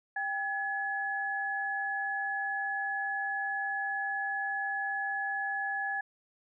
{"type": "tone pair together", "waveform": "sine", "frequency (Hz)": [793, 1697.9], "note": ["G5", "G#6"], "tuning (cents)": [20, 38], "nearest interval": "octave + minor second", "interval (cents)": 1318, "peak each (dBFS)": [-35, -32], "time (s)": [0.16, 6.01], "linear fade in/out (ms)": 5, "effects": []}